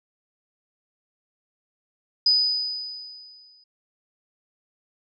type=tone with exponential decay; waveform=sine; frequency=4981 Hz; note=D#8; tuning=1 cent sharp; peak=-14 dBFS; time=2.26-3.64 s; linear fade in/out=5 ms; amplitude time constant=300 ms; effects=none